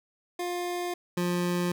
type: tone pair in turn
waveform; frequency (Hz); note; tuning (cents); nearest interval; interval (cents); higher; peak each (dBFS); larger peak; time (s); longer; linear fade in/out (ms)
25% pulse; 353.1 / 176.45; F4 / F3; +19 / +18; octave; 1201; first; -26 / -22; second; 0.39-0.94 / 1.17-1.72; neither; 5
effects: none